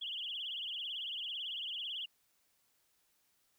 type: tone with vibrato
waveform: sine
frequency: 3100 Hz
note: G7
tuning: 20 cents flat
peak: -38 dBFS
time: 0.01-2.06 s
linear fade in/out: 10 ms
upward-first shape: triangle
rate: 18 Hz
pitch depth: 200 cents each way
effects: white hiss -75 dBFS RMS until 3.58 s